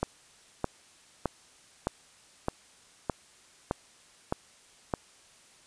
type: click train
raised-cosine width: 1 ms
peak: -13 dBFS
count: 9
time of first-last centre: 0.03-4.938 s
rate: 1.63 Hz
effects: white hiss -58 dBFS RMS until 5.66 s + resampled to 22050 Hz